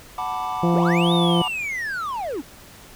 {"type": "chord", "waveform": "triangle", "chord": "B minor seventh", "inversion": "second", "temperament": "equal", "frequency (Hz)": [740, 880, 987.8, 1174.7], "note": ["F#5", "A5", "B5", "D6"], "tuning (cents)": [0, 0, 0, 0], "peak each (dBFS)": [-27, -29, -28, -28], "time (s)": [0.18, 1.48], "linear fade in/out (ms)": 2}
{"type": "harmonic tone", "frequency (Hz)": 172.2, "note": "F3", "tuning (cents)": -24, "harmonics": [1, 2, 3, 4], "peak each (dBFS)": [-18, -22, -27, -30], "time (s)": [0.63, 1.42], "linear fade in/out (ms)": 2}
{"type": "linear two-way sweep", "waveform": "triangle", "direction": "up then down", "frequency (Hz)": [152.5, 3729, 234.7], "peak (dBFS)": -23, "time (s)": [0.73, 2.42], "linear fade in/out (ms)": 20, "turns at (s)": 1.13}
{"effects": ["pink hiss -45 dBFS RMS until 2.95 s"]}